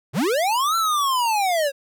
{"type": "linear two-way sweep", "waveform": "square", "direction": "up then down", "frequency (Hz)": [100.8, 1361, 534], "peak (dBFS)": -19, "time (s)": [0.13, 1.72], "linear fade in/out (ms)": 50, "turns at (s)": 0.76, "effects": []}